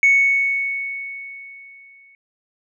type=tone with exponential decay; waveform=sine; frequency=2217 Hz; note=C#7; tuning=in tune; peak=-8 dBFS; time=0.03-2.15 s; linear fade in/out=1 ms; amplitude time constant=460 ms; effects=tanh soft clip ceiling -7 dBFS